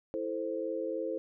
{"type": "chord", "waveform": "sine", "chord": "A minor", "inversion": "second", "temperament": "equal", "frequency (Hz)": [329.6, 440, 523.3], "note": ["E4", "A4", "C5"], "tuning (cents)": [0, 0, 0], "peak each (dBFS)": [-37, -37, -35], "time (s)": [0.14, 1.18], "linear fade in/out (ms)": 0, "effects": []}